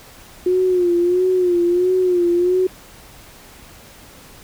sine tone with vibrato, 358.4 Hz, F4, 45 cents sharp, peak -13 dBFS, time 0.46-2.67 s, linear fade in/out 5 ms, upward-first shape sine, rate 1.5 Hz, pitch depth 62 cents each way, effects pink hiss -43 dBFS RMS until 4.43 s

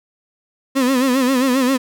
35% pulse tone with vibrato, 259.1 Hz, C4, 17 cents flat, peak -12 dBFS, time 0.75-1.78 s, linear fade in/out 20 ms, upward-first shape sine, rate 7.5 Hz, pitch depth 97 cents each way, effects none

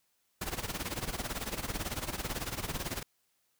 pink noise with tremolo, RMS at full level -34 dBFS, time 0.41-3.03 s, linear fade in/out 5 ms, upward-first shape sine, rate 18 Hz, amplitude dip 80%, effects white hiss -75 dBFS RMS until 3.59 s

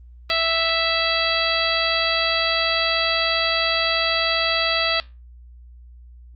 harmonic tone, 659.3 Hz, E5, in tune, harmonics 1 / 2 / 3 / 4 / 5 / 6 / 7, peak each -26 / -26 / -26 / -26 / -26 / -26 / -26 dBFS, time 0.3-5 s, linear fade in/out 0 ms, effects added 60 Hz sine -41 dBFS peak until 6.35 s + Opus 24 kbps

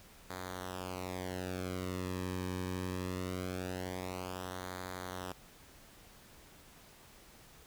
sawtooth tone with flanger, 91.8 Hz, F#2, 13 cents flat, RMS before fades -40 dBFS, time 0.3-5.32 s, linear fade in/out 0 ms, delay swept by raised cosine 0.36 to 1.46 ms, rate 0.22 Hz, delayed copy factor -0.85, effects pink hiss -58 dBFS RMS until 7.66 s

